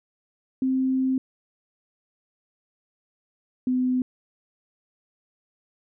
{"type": "tone pair in turn", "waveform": "sine", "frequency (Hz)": [261.6, 253.7], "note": ["C4", "B3"], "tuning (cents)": [0, 47], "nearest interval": "minor second", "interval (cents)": 53, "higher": "first", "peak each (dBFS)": -20, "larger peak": "neither", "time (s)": [[0.62, 1.18], [3.67, 4.02]], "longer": "first", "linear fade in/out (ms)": 2, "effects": []}